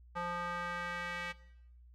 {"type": "tone with band-pass filter sweep", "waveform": "square", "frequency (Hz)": 174.61, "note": "F3", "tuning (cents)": 0, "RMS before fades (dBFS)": -39, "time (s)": [0.15, 1.33], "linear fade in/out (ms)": 20, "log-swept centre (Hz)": [1100, 2100], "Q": 2, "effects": ["noise-tail reverb RT60 0.8 s tail -18 dB re dry", "added 60 Hz sine -55 dBFS peak until 1.94 s"]}